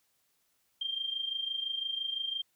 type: tone with amplitude modulation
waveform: sine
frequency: 3179 Hz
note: G7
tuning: 24 cents sharp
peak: -29 dBFS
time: 0.81-2.42 s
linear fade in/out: 5 ms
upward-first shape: sine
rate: 25.9 Hz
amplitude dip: 70%
effects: white hiss -74 dBFS RMS until 2.55 s